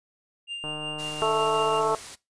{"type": "tone with tremolo", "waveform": "triangle", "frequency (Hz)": 2798, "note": "F7", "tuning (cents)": 3, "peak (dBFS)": -28, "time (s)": [0.47, 1.82], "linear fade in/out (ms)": 50, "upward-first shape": "triangle", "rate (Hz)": 5.5, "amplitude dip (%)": 50}
{"type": "click train", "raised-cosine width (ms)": 1, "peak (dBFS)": -24, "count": 200, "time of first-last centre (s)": [0.64, 1.949], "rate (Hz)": 152}
{"type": "noise", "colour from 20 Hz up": "white", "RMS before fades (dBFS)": -40, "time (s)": [0.98, 2.16], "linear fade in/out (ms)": 20}
{"type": "harmonic tone", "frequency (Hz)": 220, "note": "A3", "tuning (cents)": 0, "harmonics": [2, 3, 4, 5, 6], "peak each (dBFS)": [-25, -27, -28, -29, -30], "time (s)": [1.22, 1.95], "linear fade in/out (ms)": 0}
{"effects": ["noise-tail reverb RT60 0.2 s tail -19 dB re dry", "resampled to 22050 Hz"]}